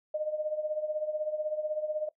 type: tone with tremolo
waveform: sine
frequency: 612 Hz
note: D#5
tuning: 29 cents flat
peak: -26 dBFS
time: 0.14-2.09 s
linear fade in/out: 5 ms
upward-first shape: triangle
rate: 16 Hz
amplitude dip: 80%
effects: noise-tail reverb RT60 0.1 s tail -20 dB re dry